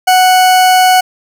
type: tone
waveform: 40% pulse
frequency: 740 Hz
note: F#5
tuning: in tune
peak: -4 dBFS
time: 0.07-1.01 s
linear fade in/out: 10 ms
effects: none